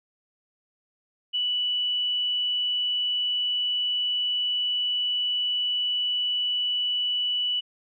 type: tone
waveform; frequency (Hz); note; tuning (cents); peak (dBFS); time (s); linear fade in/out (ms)
sine; 2960; F#7; 0; -23; 1.33-7.61; 20
effects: none